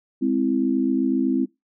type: chord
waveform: sine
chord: Ab augmented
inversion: none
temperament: equal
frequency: 207.7 / 261.6 / 329.6 Hz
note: Ab3 / C4 / E4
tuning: 0 / 0 / 0 cents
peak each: -26 / -20 / -24 dBFS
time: 0.21-1.46 s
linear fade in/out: 20 ms
effects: noise-tail reverb RT60 0.2 s tail -23 dB re dry